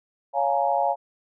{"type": "chord", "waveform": "sine", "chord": "Bb minor seventh", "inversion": "first", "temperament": "just", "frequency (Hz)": [559.4, 699.2, 839.1, 932.3], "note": ["Db5", "F5", "Ab5", "Bb5"], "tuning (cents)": [16, 2, 18, 0], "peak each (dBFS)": [-26, -24, -24, -29], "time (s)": [0.33, 0.96], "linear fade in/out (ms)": 50, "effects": []}